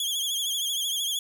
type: tone with vibrato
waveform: sawtooth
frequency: 3290 Hz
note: G#7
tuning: 17 cents flat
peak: -23 dBFS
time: 0-1.19 s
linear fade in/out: 2 ms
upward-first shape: triangle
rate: 13 Hz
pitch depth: 91 cents each way
effects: none